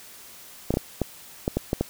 clicks, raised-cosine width 2 ms, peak -9 dBFS, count 8, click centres 0.706 / 0.74 / 0.771 / 1.017 / 1.479 / 1.57 / 1.731 / 1.81 s, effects white hiss -46 dBFS RMS until 1.89 s

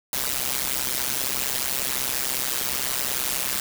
white noise with amplitude modulation, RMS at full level -22 dBFS, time 0.13-3.6 s, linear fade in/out 2 ms, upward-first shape sine, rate 131 Hz, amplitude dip 100%, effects none

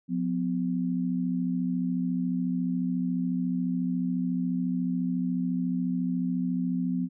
sine tone pair together, 178.9 / 253 Hz, F3 / B3, +42 / +42 cents, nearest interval tritone, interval 600 cents, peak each -28 dBFS, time 0.08-7.09 s, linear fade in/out 50 ms, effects none

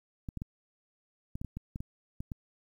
clicks, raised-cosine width 5 ms, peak -25 dBFS, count 11, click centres 0.288 / 0.373 / 0.419 / 1.355 / 1.415 / 1.447 / 1.57 / 1.759 / 1.805 / 2.205 / 2.318 s, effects 10-bit

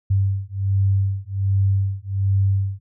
sine beating tone pair, 97.1 / 98.4 Hz, G2 / G2, -16 / +7 cents, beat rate 1.3 Hz, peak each -20 dBFS, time 0.1-2.8 s, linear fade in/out 10 ms, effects none

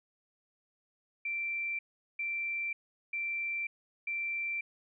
sine tone bursts, 2349 Hz, D7, in tune, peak -32 dBFS, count 4, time 1.25-4.61 s, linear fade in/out 5 ms, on 540 ms, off 400 ms, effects none

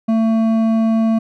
sine tone with hard clipping, 223.9 Hz, A3, 30 cents sharp, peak -14 dBFS, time 0.08-1.19 s, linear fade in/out 10 ms, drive 8 dB, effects none

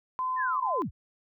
sine tone, 1024 Hz, C6, 38 cents flat, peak -27 dBFS, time 0.19-0.82 s, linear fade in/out 0 ms
sine linear sweep, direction down, 1858 to 30.87 Hz, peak -29 dBFS, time 0.36-0.91 s, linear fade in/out 50 ms
effects none

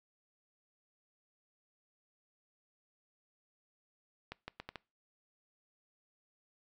accelerating click train, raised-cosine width 0.3 ms, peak -26 dBFS, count 5, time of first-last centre 4.32-4.758 s, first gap 160 ms, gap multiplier 0.75, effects noise-tail reverb RT60 0.3 s tail -23 dB re dry

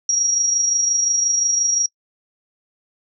sine tone with amplitude modulation, 5670 Hz, F8, 25 cents sharp, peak -14 dBFS, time 0.09-1.86 s, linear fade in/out 2 ms, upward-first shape sine, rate 25.7 Hz, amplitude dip 45%, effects noise-tail reverb RT60 0.1 s tail -25 dB re dry

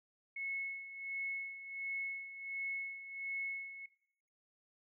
sine tone with tremolo, 2191 Hz, C#7, 21 cents flat, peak -37 dBFS, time 0.36-3.86 s, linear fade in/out 5 ms, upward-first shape sine, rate 1.4 Hz, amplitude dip 70%, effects noise-tail reverb RT60 0.7 s tail -17 dB re dry

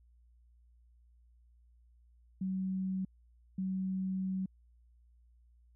sine tone bursts at uneven times, 188.8 Hz, F#3, 35 cents sharp, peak -32 dBFS, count 2, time 2.41-3.05 / 3.58-4.46 s, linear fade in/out 5 ms, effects added 59 Hz sine -61 dBFS peak until 5.75 s

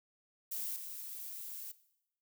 violet noise with level steps, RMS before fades -39 / -45 dBFS, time 0.51-1.72 s, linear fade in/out 10 ms, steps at 0.76 s, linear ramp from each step 2 ms, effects noise-tail reverb RT60 0.8 s tail -17 dB re dry

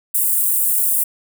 white high-pass noise, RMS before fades -17 dBFS, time 0.14-1.04 s, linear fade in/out 10 ms, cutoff 8400 Hz, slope 48 dB/octave, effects none

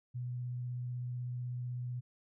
sine tone with vibrato, 123.47 Hz, B2, in tune, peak -36 dBFS, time 0.14-2.01 s, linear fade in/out 20 ms, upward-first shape square, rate 16 Hz, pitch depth 8 cents each way, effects none

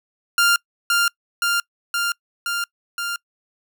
sawtooth tone with echo, 1396.9 Hz, F6, in tune, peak -10 dBFS, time 0.38-0.56 s, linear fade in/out 2 ms, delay 520 ms, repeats 5, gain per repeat -2 dB, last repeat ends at 3.16 s, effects noise-tail reverb RT60 0.1 s tail -26 dB re dry

